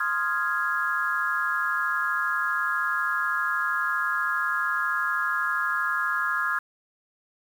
sine chord, F minor seventh, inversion second, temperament equal, 1046.5 / 1244.5 / 1396.9 / 1661.2 Hz, C6 / Eb6 / F6 / Ab6, 0 / 0 / 0 / 0 cents, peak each -32 / -30 / -28 / -27 dBFS, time 0-6.59 s, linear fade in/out 5 ms, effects 8-bit

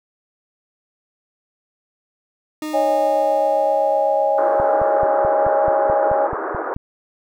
40% pulse tone with exponential decay, 307.3 Hz, D#4, 21 cents flat, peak -23 dBFS, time 2.62-5.75 s, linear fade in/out 2 ms, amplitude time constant 680 ms
sine chord, C# suspended second, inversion none, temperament equal with one note detuned, 554.4 / 622.3 / 818.7 Hz, C#5 / D#5 / G#5, 0 / 0 / -25 cents, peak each -19 dBFS, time 2.73-6.28 s, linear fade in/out 20 ms
pink band-pass noise, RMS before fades -25 dBFS, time 4.38-6.74 s, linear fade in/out 0 ms, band 330 to 1500 Hz, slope 48 dB/octave
click train, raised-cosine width 5 ms, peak -18 dBFS, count 11, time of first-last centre 4.6-6.765 s, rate 4.62 Hz
effects none

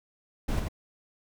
brown noise with echo, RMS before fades -28 dBFS, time 0.48-0.6 s, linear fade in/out 10 ms, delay 86 ms, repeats 1, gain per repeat -4 dB, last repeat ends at 0.686 s, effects none

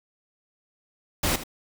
pink noise with echo, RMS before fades -24 dBFS, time 1.23-1.36 s, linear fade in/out 5 ms, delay 77 ms, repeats 1, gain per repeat -13 dB, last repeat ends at 1.437 s, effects none

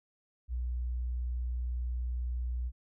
sine tone, 61 Hz, B1, 21 cents flat, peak -31 dBFS, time 0.48-2.72 s, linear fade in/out 50 ms, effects none

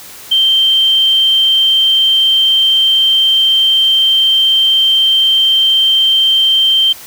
sine tone, 3136 Hz, G7, in tune, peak -7 dBFS, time 0.31-6.93 s, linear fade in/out 10 ms, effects white hiss -33 dBFS RMS until 7.06 s

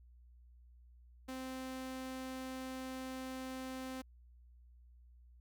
sawtooth tone, 260.2 Hz, C4, 9 cents flat, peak -38 dBFS, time 1.28-4.02 s, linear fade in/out 10 ms, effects added 60 Hz sine -58 dBFS peak until 5.4 s

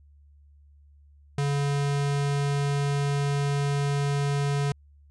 square tone, 142.1 Hz, C#3, 43 cents sharp, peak -24 dBFS, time 1.38-4.72 s, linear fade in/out 2 ms, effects added 72 Hz sine -52 dBFS peak until 5.1 s + resampled to 22050 Hz

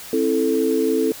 sine chord, A minor, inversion first, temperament equal with one note detuned, 266.2 / 329.6 / 440 Hz, C4 / E4 / A4, +30 / 0 / 0 cents, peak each -22 / -22 / -19 dBFS, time 0.13-1.12 s, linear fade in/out 2 ms, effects white hiss -37 dBFS RMS until 1.2 s

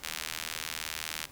sawtooth tone with high-pass filter, 79.7 Hz, D#2, 42 cents sharp, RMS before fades -38 dBFS, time 0.03-1.26 s, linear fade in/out 10 ms, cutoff 2200 Hz, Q 0.75, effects pink hiss -53 dBFS RMS until 1.31 s

